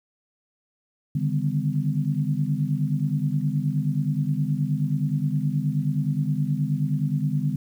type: tone cluster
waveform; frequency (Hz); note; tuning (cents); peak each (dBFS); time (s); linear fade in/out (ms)
sine; 143.2 / 152.7 / 200.1 / 250.7; D3 / D#3 / G3 / B3; -43 / -32 / +36 / +26; -25 / -25 / -30 / -31; 1.15-7.56; 5
effects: 9-bit